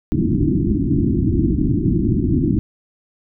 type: low-pass noise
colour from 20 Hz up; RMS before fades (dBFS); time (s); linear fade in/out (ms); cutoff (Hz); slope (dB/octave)
white; -17; 0.12-2.59; 0; 350; 96
effects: none

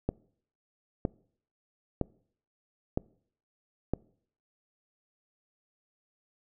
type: click train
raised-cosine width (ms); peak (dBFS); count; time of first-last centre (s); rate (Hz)
2; -14; 5; 0.09-3.936; 1.04
effects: noise-tail reverb RT60 0.6 s tail -24 dB re dry

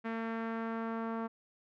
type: tone with low-pass filter sweep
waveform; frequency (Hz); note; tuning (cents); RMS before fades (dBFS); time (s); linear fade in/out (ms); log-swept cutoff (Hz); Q
sawtooth; 226.6; A#3; -49; -37; 0.04-1.28; 20; 1900 to 1200; 1.8
effects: none

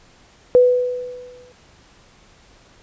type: tone with exponential decay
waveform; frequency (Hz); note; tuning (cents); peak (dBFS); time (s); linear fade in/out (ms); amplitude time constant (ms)
sine; 496.4; B4; +9; -6; 0.55-1.52; 0; 210
effects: pink hiss -51 dBFS RMS until 2.82 s + resampled to 16000 Hz

